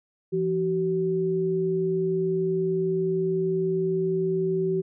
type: tone pair together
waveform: sine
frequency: 169.05 / 379.5 Hz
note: E3 / F#4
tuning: +44 / +44 cents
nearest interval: octave + major second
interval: 1400 cents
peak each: -28 / -23 dBFS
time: 0.32-4.82 s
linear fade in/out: 20 ms
effects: none